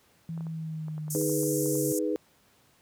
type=linear sweep; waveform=sine; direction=down; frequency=164.81 to 140 Hz; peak=-32 dBFS; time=0.29-1.92 s; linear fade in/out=0 ms
type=clicks; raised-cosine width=1 ms; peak=-34 dBFS; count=12; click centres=0.377 / 0.408 / 0.468 / 0.883 / 0.98 / 1.081 / 1.161 / 1.214 / 1.296 / 1.433 / 1.66 / 1.754 s
type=band-pass noise; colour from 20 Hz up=pink; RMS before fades=-35 dBFS; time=1.1-1.99 s; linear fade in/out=5 ms; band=6100 to 14000 Hz; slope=48 dB/octave
type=chord; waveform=sine; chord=G# minor; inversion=second; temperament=equal with one note detuned; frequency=312.6 / 415.3 / 493.9 Hz; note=D#4 / G#4 / B4; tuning=+8 / 0 / 0 cents; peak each=-29 / -31 / -31 dBFS; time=1.15-2.16 s; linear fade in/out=0 ms
effects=pink hiss -63 dBFS RMS until 2.81 s + high-pass 80 Hz 12 dB/octave